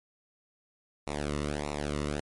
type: tone with flanger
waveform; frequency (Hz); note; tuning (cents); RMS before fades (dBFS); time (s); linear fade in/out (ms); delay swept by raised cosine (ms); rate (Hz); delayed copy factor
sawtooth; 73.42; D2; 0; -33; 1.07-2.2; 0; 0.62 to 1.27; 1.6; -1
effects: MP3 48 kbps